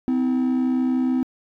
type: tone pair together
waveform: triangle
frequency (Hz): 255.7 / 322.2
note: C4 / E4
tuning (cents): -40 / -39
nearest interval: major third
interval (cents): 401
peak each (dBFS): -16 / -24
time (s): 0.08-1.23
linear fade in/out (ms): 0
effects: tanh soft clip ceiling -12 dBFS